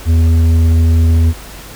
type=tone with tanh clipping; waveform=sine; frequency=82.2 Hz; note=E2; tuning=4 cents flat; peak=-8 dBFS; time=0.05-1.34 s; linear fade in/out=50 ms; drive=8 dB; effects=added 50 Hz sine -34 dBFS peak until 1.75 s + pink hiss -33 dBFS RMS until 1.75 s